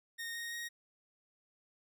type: tone with pitch steps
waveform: sawtooth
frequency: 1849 / 1862.9 / 1877 Hz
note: A#6 / A#6 / A#6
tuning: -15 / -2 / +11 cents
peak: -36 dBFS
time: 0.18-0.69 s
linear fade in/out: 20 ms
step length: 170 ms
effects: none